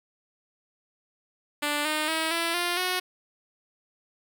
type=tone with pitch steps; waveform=5% pulse; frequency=293.7 / 306.9 / 320.7 / 335 / 350.1 / 365.8 Hz; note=D4 / D#4 / E4 / E4 / F4 / F#4; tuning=0 / -24 / -48 / +28 / +4 / -20 cents; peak=-14 dBFS; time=1.62-3 s; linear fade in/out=10 ms; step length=230 ms; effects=none